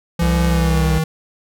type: tone with pitch glide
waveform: square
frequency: 169.6 to 159.16 Hz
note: E3 to D#3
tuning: +50 to +40 cents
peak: -17 dBFS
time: 0.19-1.04 s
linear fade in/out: 5 ms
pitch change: -110 cents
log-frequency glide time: 0.48-0.86 s
type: tone with vibrato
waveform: square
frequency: 65.41 Hz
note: C2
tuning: in tune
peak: -17 dBFS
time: 0.21-0.99 s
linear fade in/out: 10 ms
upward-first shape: square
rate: 9.3 Hz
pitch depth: 35 cents each way
effects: none